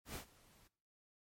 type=noise with ADSR envelope; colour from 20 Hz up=pink; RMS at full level=-45 dBFS; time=0.05-0.68 s; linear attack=100 ms; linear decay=100 ms; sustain=-22 dB; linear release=10 ms; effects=noise-tail reverb RT60 0.5 s tail -19 dB re dry + MP3 64 kbps